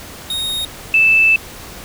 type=tone pair in turn; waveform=45% pulse / sine; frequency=3729 / 2637 Hz; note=A#7 / E7; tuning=0 / 0 cents; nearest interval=tritone; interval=600 cents; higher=first; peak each=-19 / -8 dBFS; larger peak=second; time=0.3-0.65 / 0.94-1.36 s; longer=second; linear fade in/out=2 ms; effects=pink hiss -34 dBFS RMS until 1.84 s